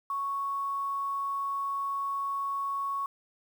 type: tone with quantisation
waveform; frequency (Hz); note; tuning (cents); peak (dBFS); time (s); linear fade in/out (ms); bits
sine; 1109; C#6; 0; -29; 0.1-3.06; 2; 9
effects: none